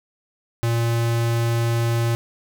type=tone; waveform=square; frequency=116.54 Hz; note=A#2; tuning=in tune; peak=-19 dBFS; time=0.63-2.15 s; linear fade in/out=0 ms; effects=none